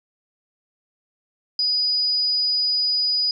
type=tone; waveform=sine; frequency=4940 Hz; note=D#8; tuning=13 cents flat; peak=-18 dBFS; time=1.59-3.31 s; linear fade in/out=2 ms; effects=none